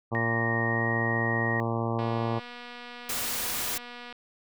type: harmonic tone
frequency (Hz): 115.2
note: A#2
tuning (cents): -20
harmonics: 1 / 2 / 3 / 4 / 5 / 6 / 7 / 8 / 9 / 10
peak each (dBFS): -30 / -33 / -35 / -36 / -37 / -38 / -38 / -39 / -40 / -40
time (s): 0.11-2.4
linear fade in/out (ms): 20
type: tone with pitch glide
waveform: sine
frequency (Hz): 1860 to 1875.1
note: A#6 to A#6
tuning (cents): -4 to +10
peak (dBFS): -28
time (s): 0.15-1.6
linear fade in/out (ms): 0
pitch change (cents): +14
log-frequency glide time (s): 0.67-0.84
type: click train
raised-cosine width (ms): 0.3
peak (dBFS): -27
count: 518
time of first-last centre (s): 1.99-4.126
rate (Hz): 242
type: noise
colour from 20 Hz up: white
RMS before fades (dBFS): -31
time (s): 3.09-3.78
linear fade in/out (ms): 5
effects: none